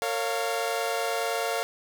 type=chord; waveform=sawtooth; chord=Bb minor; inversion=none; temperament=equal with one note detuned; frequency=455.8 / 554.4 / 698.5 Hz; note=Bb4 / Db5 / F5; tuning=-39 / 0 / 0 cents; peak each=-27 / -28 / -26 dBFS; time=0.02-1.63 s; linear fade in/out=0 ms; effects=none